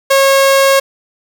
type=tone; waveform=sawtooth; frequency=545 Hz; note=C#5; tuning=29 cents flat; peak=-3 dBFS; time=0.1-0.8 s; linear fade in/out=10 ms; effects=7-bit